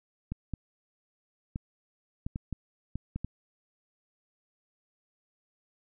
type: clicks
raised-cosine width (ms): 5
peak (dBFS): -21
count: 9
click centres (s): 0.32 / 0.537 / 1.559 / 2.265 / 2.359 / 2.527 / 2.956 / 3.16 / 3.246
effects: none